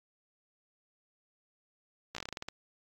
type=slowing click train; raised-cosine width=0.2 ms; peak=-21 dBFS; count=11; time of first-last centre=2.15-2.486 s; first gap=15 ms; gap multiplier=1.17; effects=AAC 48 kbps